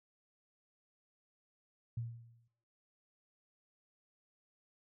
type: tone with exponential decay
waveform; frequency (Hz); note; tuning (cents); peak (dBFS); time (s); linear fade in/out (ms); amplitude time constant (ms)
sine; 116.54; A#2; 0; -34; 1.97-2.48; 5; 110
effects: noise-tail reverb RT60 1.0 s tail -25 dB re dry